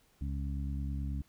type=harmonic tone; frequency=69.3 Hz; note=C#2; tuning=in tune; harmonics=1 / 2 / 3 / 4; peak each=-34 / -40 / -44 / -46 dBFS; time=0.21-1.22 s; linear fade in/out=5 ms; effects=pink hiss -68 dBFS RMS until 1.28 s